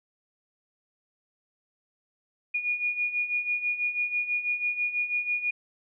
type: beating tone pair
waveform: sine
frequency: 2440 / 2446.1 Hz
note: D#7 / D#7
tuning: -34 / -30 cents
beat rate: 6.1 Hz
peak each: -32 / -27 dBFS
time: 2.54-5.51 s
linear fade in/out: 10 ms
effects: none